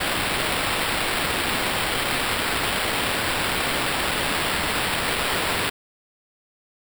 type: noise with sample-and-hold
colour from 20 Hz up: violet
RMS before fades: -24 dBFS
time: 0-5.7 s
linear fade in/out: 10 ms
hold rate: 6300 Hz
effects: none